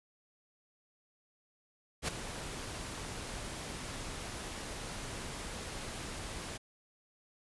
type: noise with ADSR envelope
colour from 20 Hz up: pink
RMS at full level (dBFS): -31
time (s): 2.02-6.58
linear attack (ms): 63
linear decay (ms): 5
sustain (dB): -11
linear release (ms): 16
effects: resampled to 24000 Hz